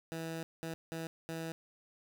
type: tone bursts at uneven times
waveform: 15% pulse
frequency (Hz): 163.3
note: E3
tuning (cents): -16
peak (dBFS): -32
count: 4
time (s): 0.12-0.43 / 0.63-0.74 / 0.92-1.07 / 1.29-1.52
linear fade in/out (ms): 0
effects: none